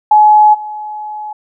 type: tone with level steps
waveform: sine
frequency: 848 Hz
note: G#5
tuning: 36 cents sharp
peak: -3 / -21 dBFS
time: 0.11-1.33 s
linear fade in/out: 5 ms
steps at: 0.53 s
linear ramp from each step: 20 ms
effects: none